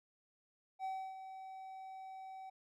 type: tone with ADSR envelope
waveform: triangle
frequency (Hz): 763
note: G5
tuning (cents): -47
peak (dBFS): -35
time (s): 0.79-2.5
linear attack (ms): 53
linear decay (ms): 300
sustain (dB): -10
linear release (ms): 9
effects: none